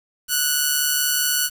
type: tone with amplitude modulation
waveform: 5% pulse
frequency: 1476 Hz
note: F#6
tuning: 5 cents flat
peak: -5 dBFS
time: 0.28-1.5 s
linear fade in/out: 50 ms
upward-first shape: sine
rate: 145 Hz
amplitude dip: 40%
effects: 7-bit